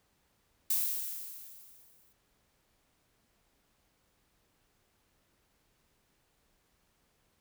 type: noise with exponential decay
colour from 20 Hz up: violet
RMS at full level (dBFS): -28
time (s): 0.7-2.13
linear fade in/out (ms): 5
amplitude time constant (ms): 310
effects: pink hiss -73 dBFS RMS until 7.4 s